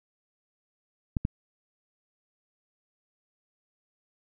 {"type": "clicks", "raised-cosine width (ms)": 5, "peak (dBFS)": -14, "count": 2, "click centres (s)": [1.168, 1.251], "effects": []}